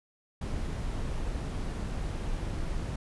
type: noise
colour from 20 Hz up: brown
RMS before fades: -33 dBFS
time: 0.41-2.96 s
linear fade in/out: 5 ms
effects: resampled to 24000 Hz